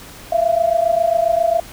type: tone pair together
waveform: sine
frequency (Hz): 659.3 / 686.7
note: E5 / F5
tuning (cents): 0 / -29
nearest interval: minor second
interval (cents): 71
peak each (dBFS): -16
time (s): 0.32-1.6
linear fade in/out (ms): 5
effects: pink hiss -38 dBFS RMS until 1.72 s